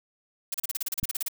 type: noise bursts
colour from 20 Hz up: blue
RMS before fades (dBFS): -29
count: 14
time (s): 0.52-1.284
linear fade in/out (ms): 5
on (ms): 23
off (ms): 34
type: click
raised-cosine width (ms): 5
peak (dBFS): -19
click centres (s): 1.031
effects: none